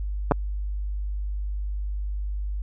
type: clicks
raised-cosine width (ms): 1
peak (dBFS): -5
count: 2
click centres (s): 0.312 / 0.319
effects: added 50 Hz sine -26 dBFS peak until 2.62 s